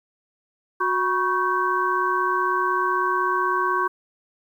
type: tone cluster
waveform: sine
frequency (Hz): 366.2 / 972 / 1108 / 1542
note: F#4 / B5 / C#6 / G6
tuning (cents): -18 / -28 / -1 / -29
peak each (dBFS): -27 / -27 / -22 / -26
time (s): 0.8-3.88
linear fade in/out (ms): 10
effects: 9-bit